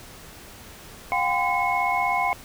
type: tone cluster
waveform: sine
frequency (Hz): 717 / 793 / 1021 / 2183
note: F5 / G5 / C6 / C#7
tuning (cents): +45 / +20 / -43 / -27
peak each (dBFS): -26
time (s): 1.12-2.33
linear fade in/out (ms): 0
effects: pink hiss -44 dBFS RMS until 2.44 s